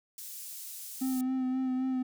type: high-pass noise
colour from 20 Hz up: pink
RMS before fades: -43 dBFS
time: 0.18-1.21 s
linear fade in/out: 2 ms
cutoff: 8000 Hz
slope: 12 dB/octave
type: tone with vibrato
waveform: triangle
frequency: 258.6 Hz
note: C4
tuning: 20 cents flat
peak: -26 dBFS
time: 1.01-2.03 s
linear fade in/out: 10 ms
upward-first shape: sine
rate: 3.8 Hz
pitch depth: 23 cents each way
effects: none